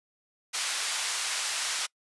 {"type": "band-pass noise", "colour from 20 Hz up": "white", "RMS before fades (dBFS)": -31, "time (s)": [0.53, 1.87], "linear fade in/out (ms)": 20, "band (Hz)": [980, 7800], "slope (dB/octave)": 12, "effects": ["noise-tail reverb RT60 0.1 s tail -26 dB re dry", "resampled to 24000 Hz"]}